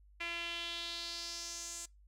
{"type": "tone with band-pass filter sweep", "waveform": "sawtooth", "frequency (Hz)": 340.3, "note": "F4", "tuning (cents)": -45, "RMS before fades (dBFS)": -42, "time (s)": [0.2, 1.86], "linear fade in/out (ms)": 10, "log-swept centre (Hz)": [2400, 7500], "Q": 3.4, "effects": ["noise-tail reverb RT60 0.2 s tail -23 dB re dry", "added 50 Hz sine -59 dBFS peak until 2.07 s"]}